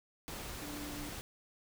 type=tone in noise; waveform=sine; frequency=293.7 Hz; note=D4; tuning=in tune; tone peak=-44 dBFS; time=0.62-1.09 s; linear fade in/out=0 ms; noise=pink; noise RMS=-44 dBFS; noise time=0.28-1.21 s; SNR=-3 dB; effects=none